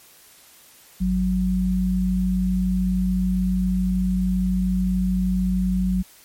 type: tone pair together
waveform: sine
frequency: 51.97 / 185 Hz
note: G#1 / F#3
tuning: +2 / 0 cents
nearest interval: octave + minor seventh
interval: 2198 cents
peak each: -24 / -19 dBFS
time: 1-6.03 s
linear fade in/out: 20 ms
effects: white hiss -50 dBFS RMS until 6.24 s + MP3 64 kbps